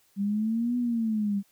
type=exponential two-way sweep; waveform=sine; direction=up then down; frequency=196 to 246.9 to 196 Hz; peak=-24 dBFS; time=0.16-1.43 s; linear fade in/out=50 ms; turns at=0.77 s; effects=white hiss -65 dBFS RMS until 1.51 s